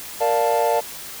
triangle chord, Bb major seventh, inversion none, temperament equal, 466.2 / 587.3 / 698.5 / 880 Hz, Bb4 / D5 / F5 / A5, 0 / 0 / 0 / 0 cents, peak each -20 dBFS, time 0.2-0.81 s, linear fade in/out 20 ms, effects tanh soft clip ceiling -4 dBFS + white hiss -35 dBFS RMS until 1.2 s

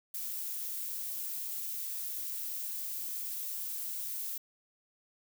violet noise, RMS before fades -38 dBFS, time 0.14-4.38 s, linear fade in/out 5 ms, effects none

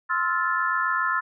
sine chord, F major seventh, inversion second, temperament just, 1047.7 / 1309.6 / 1396.9 / 1746.1 Hz, C6 / E6 / F6 / A6, +2 / -12 / 0 / -14 cents, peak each -27 dBFS, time 0.09-1.21 s, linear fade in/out 20 ms, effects none

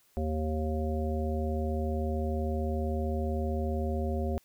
harmonic tone, 77.78 Hz, D#2, in tune, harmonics 1 / 3 / 5 / 7 / 9, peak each -30 / -35 / -37 / -38 / -40 dBFS, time 0.17-4.38 s, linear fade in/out 0 ms, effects white hiss -66 dBFS RMS until 4.44 s

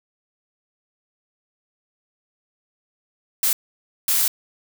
blue noise bursts at uneven times, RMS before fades -19 dBFS, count 2, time 3.43-3.53 / 4.08-4.28 s, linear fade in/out 2 ms, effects none

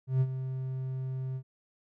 triangle tone with ADSR envelope, 130.81 Hz, C3, in tune, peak -19 dBFS, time 0.07-1.43 s, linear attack 140 ms, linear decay 51 ms, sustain -11 dB, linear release 71 ms, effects none

